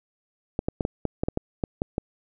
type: clicks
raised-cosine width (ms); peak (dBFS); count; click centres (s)
2; -11; 11; 0.591 / 0.685 / 0.808 / 0.851 / 1.053 / 1.235 / 1.285 / 1.374 / 1.638 / 1.819 / 1.981
effects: none